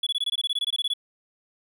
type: tone bursts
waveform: triangle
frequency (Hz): 3400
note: G#7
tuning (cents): +40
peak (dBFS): -21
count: 16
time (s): 0.03-0.937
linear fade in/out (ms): 5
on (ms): 37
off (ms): 21
effects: none